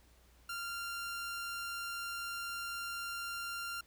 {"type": "tone", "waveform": "sawtooth", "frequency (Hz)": 1388, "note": "F6", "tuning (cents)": -11, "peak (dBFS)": -35, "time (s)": [0.49, 3.81], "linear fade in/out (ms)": 5, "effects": ["added 60 Hz sine -64 dBFS peak until 3.86 s", "pink hiss -67 dBFS RMS until 3.86 s"]}